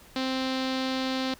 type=tone with low-pass filter; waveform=sawtooth; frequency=261.6 Hz; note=C4; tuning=in tune; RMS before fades=-29 dBFS; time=0.16-1.34 s; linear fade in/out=2 ms; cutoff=4200 Hz; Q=3.2; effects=pink hiss -53 dBFS RMS until 1.39 s